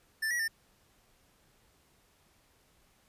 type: tone with pitch steps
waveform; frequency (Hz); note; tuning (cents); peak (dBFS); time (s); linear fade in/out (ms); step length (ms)
square; 1769 / 1920 / 1800; A6 / B6 / A6; +9 / -49 / +39; -30; 0.22-0.481; 10; 87
effects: pink hiss -67 dBFS RMS until 3.08 s + resampled to 32000 Hz